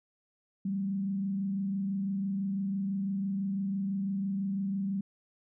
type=tone with frequency modulation; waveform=sine; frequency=195.6 Hz; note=G3; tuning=4 cents flat; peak=-29 dBFS; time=0.65-5.01 s; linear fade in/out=5 ms; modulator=26 Hz; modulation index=0.38; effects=none